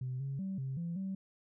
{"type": "tone with pitch steps", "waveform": "sine", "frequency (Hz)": [127.9, 136.9, 192.2, 133.3, 169.8, 192.1], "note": ["C3", "C#3", "G3", "C3", "F3", "G3"], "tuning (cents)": [-39, -21, -34, 33, -48, -35], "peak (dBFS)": -34, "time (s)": [0.01, 1.15], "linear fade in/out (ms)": 5, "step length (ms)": 190, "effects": ["tanh soft clip ceiling -31 dBFS"]}